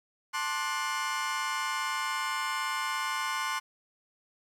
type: chord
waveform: 30% pulse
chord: D dominant seventh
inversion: second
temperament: just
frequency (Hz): 881 / 1057.2 / 1174.7 / 1468.3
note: A5 / C6 / D6 / F#6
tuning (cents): +2 / +18 / 0 / -14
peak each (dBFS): -35 / -30 / -36 / -33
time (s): 0.33-3.6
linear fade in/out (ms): 20
effects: low-pass 10000 Hz 12 dB/octave + 10-bit